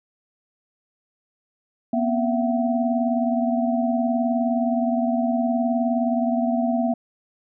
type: tone cluster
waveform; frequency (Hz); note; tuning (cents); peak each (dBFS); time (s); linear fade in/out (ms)
sine; 240.1 / 259.4 / 672 / 751; B3 / C4 / E5 / F#5; -49 / -15 / +33 / +26; -21 / -30 / -24 / -30; 1.93-6.94; 5
effects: none